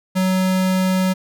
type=tone; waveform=square; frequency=186.7 Hz; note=F#3; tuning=16 cents sharp; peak=-16 dBFS; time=0.15-1.14 s; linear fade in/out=20 ms; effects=none